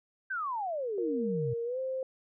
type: exponential sweep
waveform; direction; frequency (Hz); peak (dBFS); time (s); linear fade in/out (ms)
sine; down; 1600 to 117.8; -31; 0.3-1.54; 10
type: tone with pitch glide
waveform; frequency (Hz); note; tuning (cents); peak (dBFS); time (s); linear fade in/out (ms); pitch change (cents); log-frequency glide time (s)
sine; 466.2 to 523.3; A#4 to C5; 0 to 0; -31; 0.98-2.03; 2; +200; 1.64-1.79
effects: none